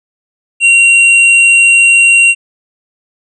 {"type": "tone with hard clipping", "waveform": "triangle", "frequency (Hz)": 2753, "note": "F7", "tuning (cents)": -25, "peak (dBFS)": -5, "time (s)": [0.6, 2.35], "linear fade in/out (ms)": 50, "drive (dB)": 12, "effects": ["resampled to 22050 Hz"]}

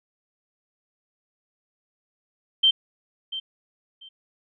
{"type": "tone with echo", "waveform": "sine", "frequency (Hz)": 3130, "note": "G7", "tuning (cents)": -3, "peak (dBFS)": -14, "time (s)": [2.63, 2.71], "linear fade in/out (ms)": 10, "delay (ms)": 690, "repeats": 2, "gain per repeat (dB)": -14, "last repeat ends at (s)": 4.09, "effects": []}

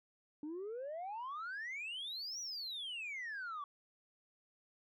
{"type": "exponential two-way sweep", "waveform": "sine", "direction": "up then down", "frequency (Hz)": [290, 5920, 1123], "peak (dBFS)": -39, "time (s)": [0.43, 3.64], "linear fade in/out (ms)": 2, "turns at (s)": 2.4, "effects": ["tanh soft clip ceiling -39 dBFS"]}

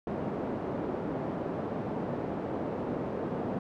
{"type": "band-pass noise", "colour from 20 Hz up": "pink", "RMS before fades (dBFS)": -34, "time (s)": [0.07, 3.59], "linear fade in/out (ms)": 2, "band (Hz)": [200, 610], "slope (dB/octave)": 12, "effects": []}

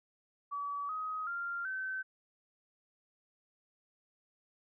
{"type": "tone with pitch steps", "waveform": "sine", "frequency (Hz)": [1143, 1260.9, 1391, 1534.6], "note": ["D6", "D#6", "F6", "G6"], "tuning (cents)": [-47, 23, -7, -37], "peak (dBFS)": -35, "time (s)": [0.51, 2.03], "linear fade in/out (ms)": 20, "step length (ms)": 380, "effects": []}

